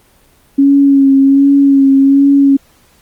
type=tone with vibrato; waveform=sine; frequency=275.7 Hz; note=C#4; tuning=9 cents flat; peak=-4 dBFS; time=0.58-2.57 s; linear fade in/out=10 ms; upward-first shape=sine; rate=1.3 Hz; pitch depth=27 cents each way; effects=pink hiss -49 dBFS RMS until 3.01 s + Opus 24 kbps